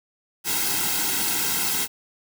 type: noise with comb filter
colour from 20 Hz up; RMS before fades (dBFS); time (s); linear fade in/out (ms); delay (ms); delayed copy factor
white; -24; 0.44-1.88; 50; 1.7; -0.9
effects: none